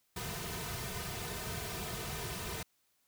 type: noise with comb filter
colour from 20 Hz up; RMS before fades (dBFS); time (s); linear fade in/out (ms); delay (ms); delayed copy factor
pink; -40; 0.16-2.63; 5; 3.6; -0.85
effects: white hiss -75 dBFS RMS until 3.07 s